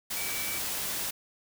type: tone in noise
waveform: sine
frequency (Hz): 2300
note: D7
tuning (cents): -37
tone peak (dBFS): -38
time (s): 0.16-0.59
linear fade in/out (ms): 10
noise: white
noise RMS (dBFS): -33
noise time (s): 0.1-1.11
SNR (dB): -8
effects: none